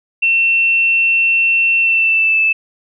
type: tone with pitch glide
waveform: sine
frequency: 2700 to 2628 Hz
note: E7 to E7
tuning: +41 to -6 cents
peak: -10 dBFS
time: 0.22-2.53 s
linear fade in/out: 10 ms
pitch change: -47 cents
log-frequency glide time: 1.81-2.4 s
effects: none